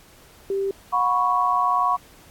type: tone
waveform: sine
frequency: 392 Hz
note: G4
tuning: in tune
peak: -21 dBFS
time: 0.5-0.71 s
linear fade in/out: 2 ms
type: chord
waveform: sine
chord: F# suspended fourth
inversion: none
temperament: equal with one note detuned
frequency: 725.2 / 987.8 / 1108.7 Hz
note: F#5 / B5 / C#6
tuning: -35 / 0 / 0 cents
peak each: -24 / -23 / -20 dBFS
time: 0.92-1.97 s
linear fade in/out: 20 ms
effects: pink hiss -51 dBFS RMS until 2.3 s + AAC 64 kbps